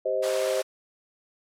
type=chord; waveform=sine; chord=C minor; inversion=second; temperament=just; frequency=392.4 / 523.3 / 627.9 Hz; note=G4 / C5 / Eb5; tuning=+2 / 0 / +16 cents; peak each=-31 / -26 / -28 dBFS; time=0.05-0.62 s; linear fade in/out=10 ms
type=band-pass noise; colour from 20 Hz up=pink; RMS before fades=-36 dBFS; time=0.22-0.63 s; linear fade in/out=20 ms; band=540 to 11000 Hz; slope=24 dB/octave
effects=none